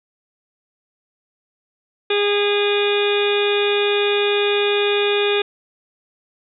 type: harmonic tone with a mistuned harmonic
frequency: 409.3 Hz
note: G#4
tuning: 25 cents flat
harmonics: 1 / 2 / 3 / 4 / 5 / 6 / 7 / 8 / 9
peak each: -17 / -29 / -30 / -29 / -33 / -24 / -31 / -27 / -28 dBFS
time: 2.1-5.42 s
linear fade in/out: 5 ms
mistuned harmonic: 8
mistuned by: +78 cents
effects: none